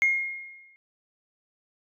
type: tone with exponential decay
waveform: sine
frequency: 2142 Hz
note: C7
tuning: 40 cents sharp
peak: -16 dBFS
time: 0.02-0.76 s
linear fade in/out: 0 ms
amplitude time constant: 160 ms
effects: tanh soft clip ceiling -14 dBFS